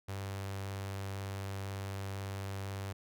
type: tone with notch filter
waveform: sawtooth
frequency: 98 Hz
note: G2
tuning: in tune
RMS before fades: -40 dBFS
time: 0.08-2.93 s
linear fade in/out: 10 ms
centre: 240 Hz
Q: 1.3
effects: none